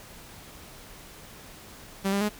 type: tone with pitch steps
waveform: sawtooth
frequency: 194.8 / 199.6 / 209.5 Hz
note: G3 / G3 / G#3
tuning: -11 / +32 / +15 cents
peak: -20 dBFS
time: 2.04-2.295 s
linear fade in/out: 20 ms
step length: 85 ms
effects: pink hiss -47 dBFS RMS until 2.39 s